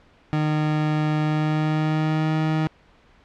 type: tone with pitch glide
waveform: 30% pulse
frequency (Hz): 152.9 to 156.84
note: D#3 to D#3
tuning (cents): -30 to +14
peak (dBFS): -17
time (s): 0.33-2.67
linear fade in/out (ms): 0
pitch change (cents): +44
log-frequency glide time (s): 1.22-2.35
effects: pink hiss -55 dBFS RMS until 3.24 s + low-pass 3000 Hz 12 dB/octave